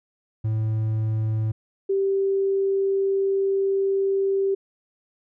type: tone pair in turn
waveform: triangle / sine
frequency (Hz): 109.6 / 390.6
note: A2 / G4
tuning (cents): -6 / -6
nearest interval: octave + minor seventh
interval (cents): 2200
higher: second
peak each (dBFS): -19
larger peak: neither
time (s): 0.44-1.52 / 1.89-4.55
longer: second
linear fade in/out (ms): 10
effects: none